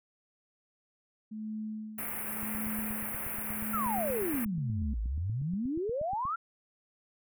sine tone with tremolo, 216 Hz, A3, 32 cents flat, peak -34 dBFS, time 1.31-4.94 s, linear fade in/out 10 ms, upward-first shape sine, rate 0.89 Hz, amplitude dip 85%
white band-stop noise, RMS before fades -37 dBFS, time 1.98-4.45 s, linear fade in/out 5 ms, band 2500 to 10000 Hz, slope 48 dB/octave
click train, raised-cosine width 5 ms, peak -32 dBFS, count 33, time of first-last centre 2.43-6.253 s, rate 8.37 Hz
sine exponential two-way sweep, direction down then up, 1400 to 51.91 to 1400 Hz, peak -30 dBFS, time 3.73-6.36 s, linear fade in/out 10 ms, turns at 5.01 s
effects none

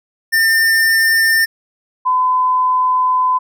square / sine tone pair in turn, 1802 / 1013.5 Hz, A6 / B5, +41 / +45 cents, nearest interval minor seventh, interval 996 cents, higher first, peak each -11 dBFS, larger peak neither, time 0.32-1.46 / 2.05-3.39 s, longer second, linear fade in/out 20 ms, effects none

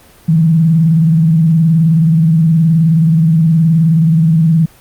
sine tone with vibrato, 162 Hz, E3, 30 cents flat, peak -6 dBFS, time 0.28-4.66 s, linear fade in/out 10 ms, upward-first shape square, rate 19 Hz, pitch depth 68 cents each way, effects pink hiss -43 dBFS RMS until 4.8 s + Opus 32 kbps

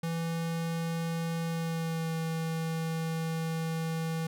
square tone with pitch glide, 165.7 to 162.57 Hz, E3 to E3, +9 to -24 cents, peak -31 dBFS, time 0.03-4.27 s, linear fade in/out 5 ms, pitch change -33 cents, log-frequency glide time 1.47-2.15 s, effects none

